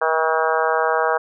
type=harmonic tone; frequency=160 Hz; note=D#3; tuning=49 cents sharp; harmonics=3 / 4 / 5 / 6 / 7 / 8 / 9 / 10; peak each=-22 / -23 / -24 / -25 / -25 / -26 / -27 / -27 dBFS; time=0.01-1.18 s; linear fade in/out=10 ms; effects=none